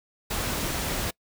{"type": "noise", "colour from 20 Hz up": "pink", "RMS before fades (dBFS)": -29, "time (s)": [0.3, 1.11], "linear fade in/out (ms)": 10, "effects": ["noise-tail reverb RT60 0.1 s tail -25 dB re dry"]}